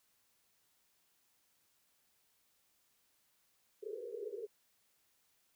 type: band-pass noise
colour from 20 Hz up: white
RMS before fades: -44 dBFS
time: 3.82-4.47 s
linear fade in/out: 20 ms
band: 390 to 480 Hz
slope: 96 dB/octave
effects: white hiss -75 dBFS RMS until 5.55 s